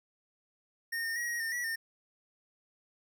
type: tone with pitch steps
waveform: square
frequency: 1840 / 1824 / 1902 / 1891 / 1815 / 1936 / 1818 Hz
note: A#6 / A#6 / A#6 / A#6 / A#6 / B6 / A#6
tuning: -23 / -38 / +34 / +24 / -47 / -35 / -44 cents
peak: -33 dBFS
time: 0.92-1.76 s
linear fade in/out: 10 ms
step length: 120 ms
effects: none